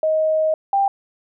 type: tone pair in turn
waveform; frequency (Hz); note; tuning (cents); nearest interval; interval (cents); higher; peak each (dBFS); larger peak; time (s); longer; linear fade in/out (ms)
sine; 628 / 791.2; D#5 / G5; +16 / +16; major third; 400; second; -15 / -14; second; 0.03-0.54 / 0.73-0.88; first; 2
effects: none